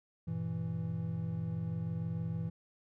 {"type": "chord", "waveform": "triangle", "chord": "E diminished", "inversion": "first", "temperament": "equal with one note detuned", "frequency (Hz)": [98, 118.58, 164.81], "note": ["G2", "Bb2", "E3"], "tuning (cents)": [0, 30, 0], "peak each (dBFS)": [-39, -38, -34], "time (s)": [0.27, 2.5], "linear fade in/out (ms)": 10, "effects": []}